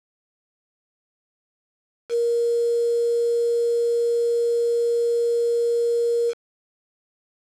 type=tone with quantisation; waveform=sine; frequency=470.6 Hz; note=A#4; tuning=16 cents sharp; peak=-18 dBFS; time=2.09-6.34 s; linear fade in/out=50 ms; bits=6; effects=low-pass 7000 Hz 12 dB/octave